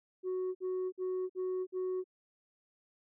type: tone bursts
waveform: sine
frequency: 370 Hz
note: F#4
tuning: in tune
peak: -30 dBFS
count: 5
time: 0.23-2.042 s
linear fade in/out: 50 ms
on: 320 ms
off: 53 ms
effects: tanh soft clip ceiling -31 dBFS